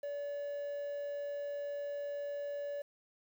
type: tone with quantisation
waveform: triangle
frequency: 574 Hz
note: D5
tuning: 40 cents flat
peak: -35 dBFS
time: 0.03-2.82 s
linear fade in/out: 5 ms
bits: 10
effects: none